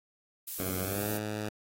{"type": "noise", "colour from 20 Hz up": "violet", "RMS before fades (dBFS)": -36, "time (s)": [0.47, 1.18], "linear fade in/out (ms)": 10}
{"type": "tone with pitch glide", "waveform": "10% pulse", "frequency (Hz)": [92.5, 106.25], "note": ["F#2", "G#2"], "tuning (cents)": [0, 40], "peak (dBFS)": -25, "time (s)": [0.59, 1.49], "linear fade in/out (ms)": 5, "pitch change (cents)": 240, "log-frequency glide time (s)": [0.8, 1.09]}
{"effects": ["AAC 48 kbps"]}